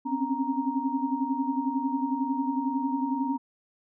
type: tone cluster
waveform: sine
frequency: 257.2 / 268.3 / 279.3 / 934 Hz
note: C4 / C4 / C#4 / A#5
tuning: -30 / +44 / +13 / +3 cents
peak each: -31 dBFS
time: 0.05-3.38 s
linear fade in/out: 20 ms
effects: none